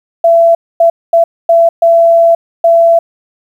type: tone bursts at uneven times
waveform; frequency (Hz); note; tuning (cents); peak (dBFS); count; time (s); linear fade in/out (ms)
sine; 671; E5; +31; -3; 6; 0.24-0.55 / 0.8-0.9 / 1.13-1.24 / 1.49-1.69 / 1.82-2.35 / 2.64-2.99; 5
effects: 7-bit